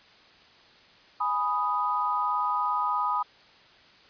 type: chord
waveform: sine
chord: G# minor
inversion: none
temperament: equal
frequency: 830.6 / 987.8 / 1244.5 Hz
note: G#5 / B5 / D#6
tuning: 0 / 0 / 0 cents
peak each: -32 / -28 / -27 dBFS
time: 1.2-3.23 s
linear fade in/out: 10 ms
effects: white hiss -55 dBFS RMS until 4.09 s + resampled to 11025 Hz